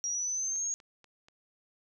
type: linear sweep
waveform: sine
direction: up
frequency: 5680 to 6630 Hz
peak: -30 dBFS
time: 0.04-0.74 s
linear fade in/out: 0 ms
type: click train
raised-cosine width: 0.2 ms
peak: -39 dBFS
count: 4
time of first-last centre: 0.56-1.285 s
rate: 4.14 Hz
effects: none